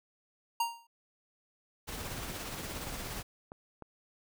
square tone with exponential decay, 932.3 Hz, A#5, in tune, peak -26 dBFS, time 0.6-0.87 s, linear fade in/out 5 ms, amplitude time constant 57 ms
pink noise with tremolo, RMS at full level -39 dBFS, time 1.87-3.23 s, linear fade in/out 20 ms, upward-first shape sine, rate 17 Hz, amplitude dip 30%
clicks, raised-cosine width 1 ms, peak -31 dBFS, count 4, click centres 2.87 / 3.195 / 3.519 / 3.823 s
effects none

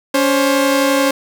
sawtooth tone pair together, 281.3 / 531 Hz, C#4 / C5, +26 / +25 cents, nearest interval major seventh, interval 1099 cents, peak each -11 dBFS, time 0.14-1.11 s, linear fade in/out 5 ms, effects none

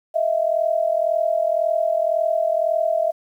sine tone pair together, 633 / 674.9 Hz, D#5 / E5, +30 / +41 cents, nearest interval minor second, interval 111 cents, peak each -20 dBFS, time 0.14-3.12 s, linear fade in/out 20 ms, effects 9-bit

